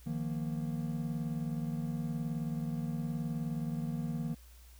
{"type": "chord", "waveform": "triangle", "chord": "Eb suspended second", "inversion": "none", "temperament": "equal", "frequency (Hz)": [155.56, 174.61, 233.1], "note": ["Eb3", "F3", "Bb3"], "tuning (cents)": [0, 0, 0], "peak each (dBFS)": [-34, -38, -36], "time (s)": [0.06, 4.35], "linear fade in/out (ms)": 10, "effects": ["added 60 Hz sine -53 dBFS peak until 4.79 s", "white hiss -62 dBFS RMS until 4.79 s"]}